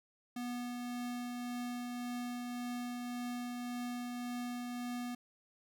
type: tone with tremolo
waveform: square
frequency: 244 Hz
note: B3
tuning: 21 cents flat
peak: -38 dBFS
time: 0.36-5.15 s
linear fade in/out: 5 ms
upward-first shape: triangle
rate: 1.8 Hz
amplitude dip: 25%
effects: none

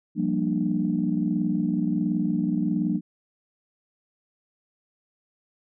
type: chord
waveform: sine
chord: G minor seventh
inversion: third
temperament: equal with one note detuned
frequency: 174.61 / 196 / 233.1 / 298.6 Hz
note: F3 / G3 / Bb3 / D4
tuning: 0 / 0 / 0 / +29 cents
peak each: -27 dBFS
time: 0.15-3.01 s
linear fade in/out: 50 ms
effects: tanh soft clip ceiling -11 dBFS

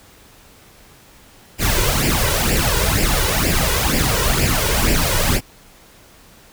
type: noise with flanger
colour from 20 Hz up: pink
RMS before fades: -17 dBFS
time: 1.58-5.41 s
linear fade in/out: 50 ms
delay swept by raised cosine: 0.39 to 2.09 ms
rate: 2.1 Hz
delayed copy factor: +0.7
effects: pink hiss -47 dBFS RMS until 6.52 s

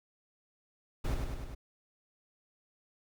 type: noise with echo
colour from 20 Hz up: brown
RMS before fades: -31 dBFS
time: 1.04-1.15 s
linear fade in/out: 10 ms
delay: 100 ms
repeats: 4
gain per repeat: -3 dB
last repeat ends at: 1.55 s
effects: none

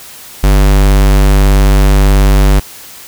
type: tone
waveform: square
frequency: 49.2 Hz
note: G1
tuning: 7 cents sharp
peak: -5 dBFS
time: 0.43-2.6 s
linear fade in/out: 10 ms
effects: white hiss -32 dBFS RMS until 3.07 s

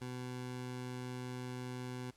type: tone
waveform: 20% pulse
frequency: 125.5 Hz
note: B2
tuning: 28 cents sharp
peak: -36 dBFS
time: 0.01-2.11 s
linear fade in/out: 10 ms
effects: pink hiss -68 dBFS RMS until 2.16 s + low-pass 11000 Hz 12 dB/octave

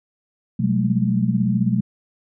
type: tone cluster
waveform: sine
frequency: 125 / 182.9 / 198.5 / 216.9 Hz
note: B2 / F#3 / G3 / A3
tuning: +21 / -20 / +22 / -25 cents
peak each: -22 dBFS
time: 0.59-1.81 s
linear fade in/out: 10 ms
effects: none

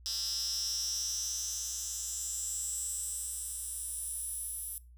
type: tone with high-pass filter sweep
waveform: 10% pulse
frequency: 223.2 Hz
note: A3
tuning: 25 cents sharp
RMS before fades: -37 dBFS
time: 0.06-4.78 s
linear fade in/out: 0 ms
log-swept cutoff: 4900 to 11000 Hz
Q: 6.9
effects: noise-tail reverb RT60 0.3 s tail -21 dB re dry + added 60 Hz sine -52 dBFS peak until 4.97 s

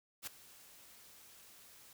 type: noise with ADSR envelope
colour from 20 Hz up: white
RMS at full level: -41 dBFS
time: 0.22-1.93 s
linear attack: 51 ms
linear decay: 5 ms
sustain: -18 dB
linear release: 3 ms
effects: none

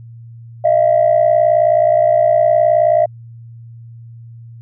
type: tone pair together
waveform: sine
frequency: 620.8 / 680 Hz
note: D#5 / F5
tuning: -4 / -46 cents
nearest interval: major second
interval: 158 cents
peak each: -11 dBFS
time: 0.64-3.06 s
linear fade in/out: 10 ms
effects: tanh soft clip ceiling -3 dBFS + added 116 Hz sine -33 dBFS peak until 4.61 s

